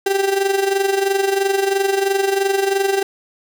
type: tone with amplitude modulation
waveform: 35% pulse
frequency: 392 Hz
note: G4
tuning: in tune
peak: -11 dBFS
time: 0.06-3.03 s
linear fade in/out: 5 ms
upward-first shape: sine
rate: 23 Hz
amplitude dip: 65%
effects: none